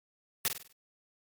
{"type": "noise with echo", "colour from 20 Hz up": "white", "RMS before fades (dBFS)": -28, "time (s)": [0.45, 0.48], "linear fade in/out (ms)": 0, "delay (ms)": 49, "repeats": 5, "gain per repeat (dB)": -7, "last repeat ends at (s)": 0.725, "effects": ["MP3 96 kbps"]}